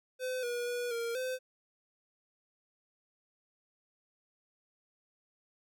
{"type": "tone with pitch steps", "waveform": "square", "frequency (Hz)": [510, 481.9, 485.5, 465.7, 513], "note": ["C5", "B4", "B4", "A#4", "C5"], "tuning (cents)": [-44, -43, -30, -2, -34], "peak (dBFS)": -34, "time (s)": [0.19, 1.39], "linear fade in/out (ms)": 50, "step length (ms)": 240, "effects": []}